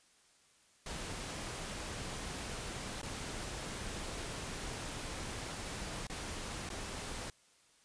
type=noise with dropouts; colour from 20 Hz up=pink; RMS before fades=-42 dBFS; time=0.86-7.3 s; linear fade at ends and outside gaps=2 ms; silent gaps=3.016-3.03 / 6.07-6.098 / 6.691-6.701 s; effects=white hiss -67 dBFS RMS until 7.84 s + resampled to 22050 Hz